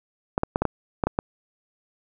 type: clicks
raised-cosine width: 1 ms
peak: -7 dBFS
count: 8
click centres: 0.379 / 0.434 / 0.559 / 0.62 / 0.653 / 1.038 / 1.07 / 1.189 s
effects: none